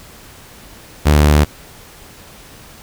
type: tone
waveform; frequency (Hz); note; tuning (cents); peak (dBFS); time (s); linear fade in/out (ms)
sawtooth; 74.4; D2; +23; -4; 1.05-1.45; 20
effects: pink hiss -40 dBFS RMS until 2.82 s